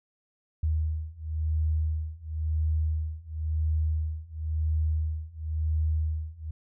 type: beating tone pair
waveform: sine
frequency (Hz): 77.8 / 78.76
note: D#2 / D#2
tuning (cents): 0 / +22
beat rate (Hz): 0.96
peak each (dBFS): -29 / -28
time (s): 0.63-6.51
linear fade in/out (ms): 5
effects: none